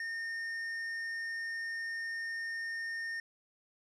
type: tone with tanh clipping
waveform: sine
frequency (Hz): 1828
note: A#6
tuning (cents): -34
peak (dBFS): -37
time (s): 0-3.2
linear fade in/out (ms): 2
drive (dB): 7
effects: none